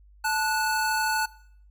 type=tone pair together; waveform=square; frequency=875.5 / 1470 Hz; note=A5 / F#6; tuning=-9 / -12 cents; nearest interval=major sixth; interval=897 cents; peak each=-27 dBFS; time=0.24-1.26 s; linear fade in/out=10 ms; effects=noise-tail reverb RT60 0.6 s tail -20 dB re dry + added 50 Hz sine -51 dBFS peak until 1.7 s